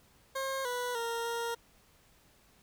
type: tone with pitch steps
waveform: 20% pulse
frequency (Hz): 536 / 491.6 / 464.1 / 466.6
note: C5 / B4 / A#4 / A#4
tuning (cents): +42 / -8 / -8 / +2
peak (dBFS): -28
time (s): 0.35-1.55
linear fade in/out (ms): 10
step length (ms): 300
effects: pink hiss -64 dBFS RMS until 2.62 s

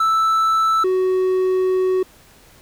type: tone pair in turn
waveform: triangle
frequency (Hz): 1318.5 / 372.5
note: E6 / F#4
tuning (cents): 0 / +12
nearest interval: octave + minor seventh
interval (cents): 2188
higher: first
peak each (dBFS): -12 / -13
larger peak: first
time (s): 0-0.84 / 0.84-2.03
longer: second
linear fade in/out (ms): 5
effects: pink hiss -49 dBFS RMS until 2.61 s

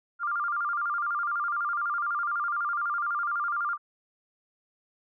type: tone with vibrato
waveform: sine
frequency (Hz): 1288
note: E6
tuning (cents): -41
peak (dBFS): -26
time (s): 0.19-3.78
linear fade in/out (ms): 50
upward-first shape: square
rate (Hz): 12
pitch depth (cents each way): 140
effects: none

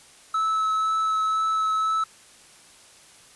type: tone with vibrato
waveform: triangle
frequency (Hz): 1301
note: E6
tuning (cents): -23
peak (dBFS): -19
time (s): 0.34-2.04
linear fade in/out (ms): 5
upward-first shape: sine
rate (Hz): 2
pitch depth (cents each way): 9
effects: white hiss -51 dBFS RMS until 3.35 s + resampled to 24000 Hz

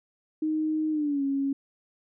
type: tone with pitch glide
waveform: sine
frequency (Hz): 311.1 to 275.6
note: D#4 to C#4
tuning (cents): 0 to -10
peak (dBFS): -24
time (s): 0.42-1.53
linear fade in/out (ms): 5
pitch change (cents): -210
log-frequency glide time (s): 0.91-1.23
effects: none

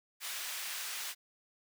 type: high-pass noise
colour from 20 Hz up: pink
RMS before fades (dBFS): -40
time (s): 0.2-1.15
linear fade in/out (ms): 50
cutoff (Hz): 1700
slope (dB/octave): 12
effects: none

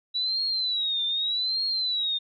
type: tone with vibrato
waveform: sine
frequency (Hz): 3914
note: B7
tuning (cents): -16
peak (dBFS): -24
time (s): 0.14-2.19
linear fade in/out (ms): 20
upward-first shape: triangle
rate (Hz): 0.83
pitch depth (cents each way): 160
effects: none

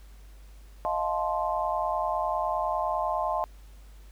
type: chord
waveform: sine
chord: F dominant seventh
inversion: third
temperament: just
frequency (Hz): 628.6 / 698.5 / 873.1 / 1047.7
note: Eb5 / F5 / A5 / C6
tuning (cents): +18 / 0 / -14 / +2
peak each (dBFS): -31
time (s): 0.85-3.44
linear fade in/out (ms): 0
effects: added 50 Hz sine -46 dBFS peak until 4.11 s + pink hiss -60 dBFS RMS until 4.11 s

